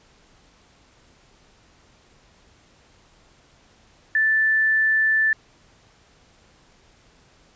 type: tone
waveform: sine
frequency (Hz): 1760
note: A6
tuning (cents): 0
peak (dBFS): -16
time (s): 4.15-5.33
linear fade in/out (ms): 2
effects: pink hiss -56 dBFS RMS until 7.55 s + resampled to 16000 Hz